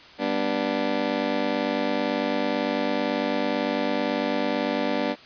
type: chord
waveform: 20% pulse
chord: G major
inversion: none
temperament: just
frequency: 196 / 245 / 294 Hz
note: G3 / B3 / D4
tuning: 0 / -14 / +2 cents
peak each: -27 / -22 / -22 dBFS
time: 0.18-5.16 s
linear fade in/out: 50 ms
effects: white hiss -47 dBFS RMS until 5.25 s + resampled to 11025 Hz